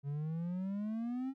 triangle exponential sweep, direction up, 138.59 to 272.4 Hz, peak -33 dBFS, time 0.03-1.34 s, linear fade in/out 50 ms, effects none

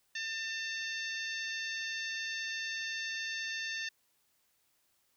harmonic tone, 897 Hz, A5, 33 cents sharp, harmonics 2 / 3 / 4 / 5 / 6 / 7, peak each -38 / -42 / -44 / -46 / -48 / -49 dBFS, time 0.15-3.89 s, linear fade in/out 5 ms, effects white hiss -74 dBFS RMS until 5.16 s

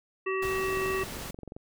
harmonic tone, 381 Hz, G4, 49 cents flat, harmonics 1 / 3 / 5 / 7, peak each -29 / -34 / -36 / -37 dBFS, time 0.26-1.04 s, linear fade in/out 10 ms
pink noise, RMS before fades -39 dBFS, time 0.42-1.31 s, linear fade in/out 5 ms
click train, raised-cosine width 2 ms, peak -28 dBFS, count 22, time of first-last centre 0.64-1.565 s, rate 22.7 Hz
effects none

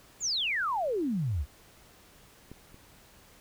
sine exponential sweep, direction down, 7459 to 61 Hz, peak -27 dBFS, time 0.2-1.46 s, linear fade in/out 50 ms
clicks, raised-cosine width 3 ms, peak -31 / -38 dBFS, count 2, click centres 2.516 / 2.744 s
effects pink hiss -57 dBFS RMS until 3.4 s

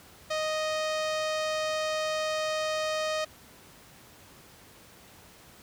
sawtooth tone with low-pass filter, 622.3 Hz, D#5, in tune, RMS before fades -30 dBFS, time 0.3-3.25 s, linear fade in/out 10 ms, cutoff 5700 Hz, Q 1.2, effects pink hiss -53 dBFS RMS until 5.62 s + high-pass 60 Hz 12 dB/octave

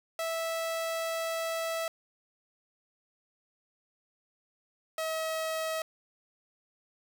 sawtooth tone pair in turn, 656 / 640.3 Hz, E5 / D#5, -9 / +49 cents, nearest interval unison, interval 42 cents, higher first, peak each -27 dBFS, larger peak neither, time 0.19-1.88 / 4.98-5.82 s, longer first, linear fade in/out 2 ms, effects 9-bit

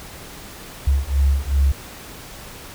sine beating tone pair, 67.7 / 70.3 Hz, C#2 / C#2, -40 / +25 cents, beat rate 2.6 Hz, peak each -18 dBFS, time 0.87-1.72 s, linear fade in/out 5 ms, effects pink hiss -38 dBFS RMS until 2.74 s

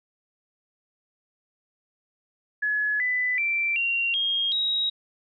sine tone with pitch steps, 1698 / 1996.1 / 2346 / 2758 / 3243 / 3812 Hz, G#6 / B6 / D7 / F7 / G#7 / A#7, +38 / +18 / -2 / -22 / -42 / +38 cents, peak -22 dBFS, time 2.62-4.9 s, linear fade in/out 10 ms, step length 380 ms, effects none

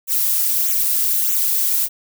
violet noise with flanger, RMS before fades -18 dBFS, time 0.07-1.89 s, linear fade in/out 50 ms, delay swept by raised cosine 0.2 to 2.8 ms, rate 1.6 Hz, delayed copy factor -0.8, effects none

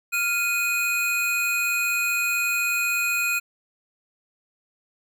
square tone pair together, 1396.9 / 2489 Hz, F6 / D#7, 0 / 0 cents, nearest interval minor seventh, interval 1000 cents, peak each -29 / -23 dBFS, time 0.12-3.4 s, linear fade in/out 20 ms, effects none

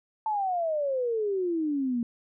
sine exponential sweep, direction down, 888 to 230.7 Hz, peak -25 dBFS, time 0.26-2.03 s, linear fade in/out 2 ms, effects none

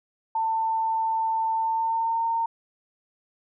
sine tone with pitch glide, 894 to 914.9 Hz, A5 to A#5, +27 to -33 cents, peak -22 dBFS, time 0.35-2.46 s, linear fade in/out 5 ms, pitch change +40 cents, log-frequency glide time 1.55-2.24 s, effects none

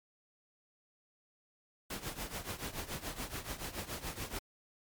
pink noise with tremolo, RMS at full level -38 dBFS, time 1.9-4.39 s, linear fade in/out 5 ms, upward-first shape triangle, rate 7 Hz, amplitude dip 85%, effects MP3 96 kbps

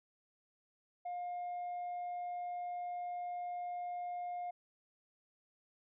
sine tone, 710 Hz, F5, 28 cents sharp, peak -36 dBFS, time 1.05-4.51 s, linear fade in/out 10 ms, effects tanh soft clip ceiling -37 dBFS

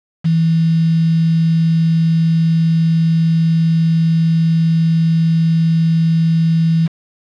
sine tone with quantisation, 163.5 Hz, E3, 14 cents flat, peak -10 dBFS, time 0.24-6.88 s, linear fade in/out 20 ms, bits 5, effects low-pass 4000 Hz 12 dB/octave

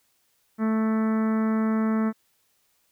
harmonic tone with a mistuned harmonic, 220 Hz, A3, in tune, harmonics 1 / 2 / 3 / 4 / 5 / 6 / 7 / 8 / 9 / 10, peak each -21 / -33 / -37 / -41 / -38 / -37 / -46 / -44 / -46 / -53 dBFS, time 0.58-2.13 s, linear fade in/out 50 ms, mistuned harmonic 10, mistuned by +33 cents, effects white hiss -68 dBFS RMS until 2.91 s

